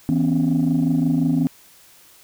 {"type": "tone cluster", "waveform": "sine", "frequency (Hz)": [162.4, 249.5, 275.1], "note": ["E3", "B3", "C#4"], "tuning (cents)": [-26, 18, -13], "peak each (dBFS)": -19, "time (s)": [0.09, 1.47], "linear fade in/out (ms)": 0, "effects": ["tanh soft clip ceiling -11 dBFS", "white hiss -50 dBFS RMS until 2.23 s"]}